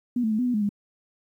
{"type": "tone with pitch steps", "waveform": "sine", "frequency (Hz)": [244.3, 219.8, 215, 249.5, 246.1, 210.9, 203.8], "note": ["B3", "A3", "A3", "B3", "B3", "G#3", "G#3"], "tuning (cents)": [-19, -2, -40, 18, -6, 27, -32], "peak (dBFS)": -21, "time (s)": [0.16, 0.692], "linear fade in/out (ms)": 5, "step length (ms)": 76, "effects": ["10-bit"]}